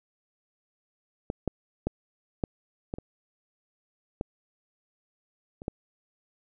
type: clicks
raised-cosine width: 2 ms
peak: -16 / -13 / -13 / -13 / -18 / -25 / -16 / -28 / -16 dBFS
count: 9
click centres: 1.301 / 1.477 / 1.87 / 2.438 / 2.939 / 2.985 / 4.211 / 5.619 / 5.681 s
effects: none